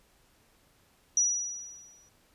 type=tone with exponential decay; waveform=sine; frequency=5840 Hz; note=F#8; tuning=24 cents flat; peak=-20 dBFS; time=1.17-2.09 s; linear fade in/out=2 ms; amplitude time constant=200 ms; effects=pink hiss -65 dBFS RMS until 2.34 s + resampled to 32000 Hz